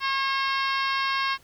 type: harmonic tone with a mistuned harmonic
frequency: 541 Hz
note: C#5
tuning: 42 cents flat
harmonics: 2 / 3 / 4 / 5 / 6 / 7 / 8 / 9 / 10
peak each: -26 / -30 / -32 / -34 / -36 / -37 / -38 / -39 / -40 dBFS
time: 0-1.38 s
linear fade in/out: 50 ms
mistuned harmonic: 6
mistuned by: -27 cents
effects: pink hiss -57 dBFS RMS until 1.43 s